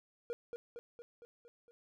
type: tone with echo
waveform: triangle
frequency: 473.9 Hz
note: A#4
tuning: 28 cents sharp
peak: -34 dBFS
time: 0.3-0.33 s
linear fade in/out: 0 ms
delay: 230 ms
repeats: 6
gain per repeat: -4 dB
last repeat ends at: 1.71 s
effects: none